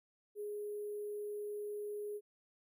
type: tone with sample-and-hold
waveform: sine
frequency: 415.3 Hz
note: G#4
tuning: in tune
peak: -39 dBFS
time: 0.35-2.21 s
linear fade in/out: 50 ms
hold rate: 11025 Hz
effects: none